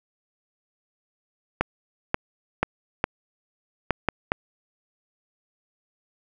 clicks, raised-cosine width 0.5 ms, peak -5 dBFS, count 7, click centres 1.61 / 2.144 / 2.63 / 3.041 / 3.907 / 4.087 / 4.319 s, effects none

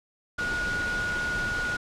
sine tone in noise, 1446 Hz, F#6, 40 cents flat, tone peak -27 dBFS, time 0.38-1.77 s, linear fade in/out 10 ms, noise pink, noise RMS -34 dBFS, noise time 0.38-1.77 s, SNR +4 dB, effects low-pass 6000 Hz 12 dB/octave

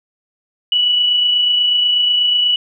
sine tone with amplitude modulation, 2948 Hz, F#7, 7 cents flat, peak -10 dBFS, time 0.72-2.56 s, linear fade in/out 2 ms, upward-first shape sine, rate 28.2 Hz, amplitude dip 30%, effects none

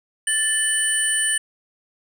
sine tone cluster, 1757 / 2991 / 9120 Hz, A6 / F#7 / C#9, -3 / +18 / +48 cents, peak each -22 / -25 / -19 dBFS, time 0.27-1.38 s, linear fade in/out 5 ms, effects tanh soft clip ceiling -13 dBFS + 9-bit

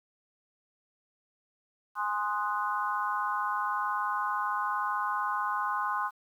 sine chord, Ab dominant seventh, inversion none, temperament equal, 830.6 / 1046.5 / 1244.5 / 1480 Hz, Ab5 / C6 / Eb6 / Gb6, 0 / 0 / 0 / 0 cents, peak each -35 / -31 / -34 / -36 dBFS, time 1.95-6.11 s, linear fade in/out 50 ms, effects 10-bit

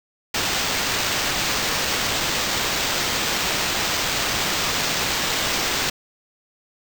white noise with sample-and-hold, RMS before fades -23 dBFS, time 0.34-5.9 s, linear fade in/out 5 ms, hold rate 11025 Hz, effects none

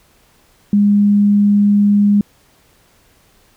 sine tone, 204.4 Hz, G#3, 27 cents flat, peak -8 dBFS, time 0.73-2.21 s, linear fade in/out 2 ms, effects pink hiss -53 dBFS RMS until 3.56 s

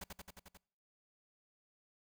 pink noise with echo, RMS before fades -45 dBFS, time 0.01-0.04 s, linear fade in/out 5 ms, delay 89 ms, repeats 6, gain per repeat -2 dB, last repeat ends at 0.574 s, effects noise-tail reverb RT60 0.6 s tail -25 dB re dry

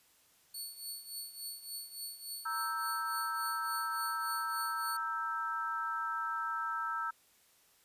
10% pulse tone with tremolo, 4435 Hz, C#8, in tune, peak -31 dBFS, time 0.54-4.97 s, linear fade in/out 5 ms, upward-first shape triangle, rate 3.5 Hz, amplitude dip 80%
sine chord, E diminished, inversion second, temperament equal with one note detuned, 932.3 / 1318.5 / 1573.4 Hz, Bb5 / E6 / G6, 0 / 0 / +6 cents, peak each -41 / -35 / -41 dBFS, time 2.45-7.11 s, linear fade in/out 10 ms
effects white hiss -67 dBFS RMS until 7.84 s + resampled to 32000 Hz

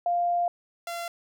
sine / sawtooth tone pair in turn, 698.5 / 685.3 Hz, F5 / F5, 0 / -33 cents, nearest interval unison, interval 33 cents, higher first, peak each -22 / -28 dBFS, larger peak first, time 0.06-0.48 / 0.87-1.08 s, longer first, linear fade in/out 2 ms, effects none

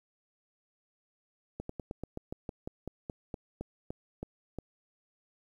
slowing click train, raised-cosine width 2 ms, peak -24 dBFS, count 16, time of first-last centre 1.6-4.587 s, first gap 94 ms, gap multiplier 1.1, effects 10-bit

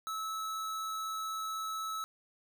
square tone, 1302 Hz, E6, 22 cents flat, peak -36 dBFS, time 0.07-2.04 s, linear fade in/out 0 ms, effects none

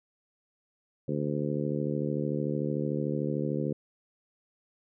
harmonic tone, 73.42 Hz, D2, in tune, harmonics 2 / 3 / 4 / 5 / 6 / 7, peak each -32 / -34 / -35 / -36 / -37 / -37 dBFS, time 1.08-3.73 s, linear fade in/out 5 ms, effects none

